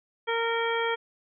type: harmonic tone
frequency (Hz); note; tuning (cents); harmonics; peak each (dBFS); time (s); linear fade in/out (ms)
460.8; A#4; -20; 1 / 2 / 3 / 4 / 5 / 7; -28 / -31 / -33 / -34 / -35 / -36; 0.27-0.96; 20
effects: none